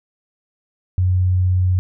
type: tone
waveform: sine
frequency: 91.6 Hz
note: F#2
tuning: 17 cents flat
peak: -13 dBFS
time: 0.98-1.79 s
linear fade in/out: 0 ms
effects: none